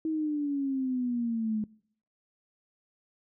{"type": "exponential sweep", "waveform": "sine", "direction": "down", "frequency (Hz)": [321, 211.8], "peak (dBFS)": -27, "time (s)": [0.05, 1.64], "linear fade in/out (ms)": 2, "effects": ["noise-tail reverb RT60 0.6 s tail -24 dB re dry"]}